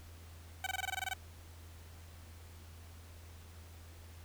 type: tone bursts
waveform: 15% pulse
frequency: 760 Hz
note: F#5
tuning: 46 cents sharp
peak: -28 dBFS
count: 11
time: 0.64-1.135 s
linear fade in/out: 2 ms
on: 25 ms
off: 22 ms
effects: added 83 Hz sine -51 dBFS peak until 4.24 s + pink hiss -59 dBFS RMS until 4.24 s